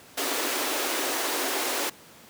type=high-pass noise; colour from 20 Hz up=pink; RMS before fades=-28 dBFS; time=0.17-1.9 s; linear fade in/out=10 ms; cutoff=260 Hz; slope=96 dB/octave; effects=pink hiss -50 dBFS RMS until 2.29 s + high-pass 150 Hz 12 dB/octave